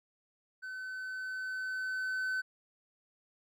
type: tone with level ramp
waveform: triangle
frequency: 1519 Hz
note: F#6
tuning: 45 cents sharp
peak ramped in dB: -38 to -29 dBFS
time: 0.62-2.42 s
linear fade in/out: 20 ms
effects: none